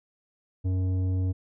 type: tone with tanh clipping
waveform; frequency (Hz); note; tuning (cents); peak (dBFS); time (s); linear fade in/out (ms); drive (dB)
sine; 92.8; F#2; +6; -25; 0.64-1.33; 20; 10
effects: none